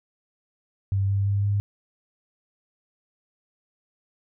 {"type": "tone with pitch steps", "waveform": "sine", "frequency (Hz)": [98, 99.14, 100.29, 101.46], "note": ["G2", "G2", "G2", "G#2"], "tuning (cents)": [0, 20, 40, -40], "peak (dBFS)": -20, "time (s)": [0.92, 1.6], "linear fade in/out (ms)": 0, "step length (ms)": 170, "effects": []}